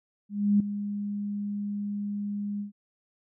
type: tone with ADSR envelope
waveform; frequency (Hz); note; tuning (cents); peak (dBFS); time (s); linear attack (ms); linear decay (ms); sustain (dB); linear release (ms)
sine; 204.4; G#3; -27; -17; 0.29-2.72; 310; 4; -12; 120
effects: none